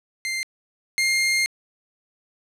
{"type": "tone pair in turn", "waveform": "sawtooth", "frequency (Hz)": [2093, 2119], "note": ["C7", "C7"], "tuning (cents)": [0, 21], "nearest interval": "unison", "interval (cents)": 21, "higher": "second", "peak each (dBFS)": [-21, -15], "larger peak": "second", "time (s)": [[0.25, 0.43], [0.98, 1.46]], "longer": "second", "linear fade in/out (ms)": 0, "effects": ["low-pass 10000 Hz 12 dB/octave"]}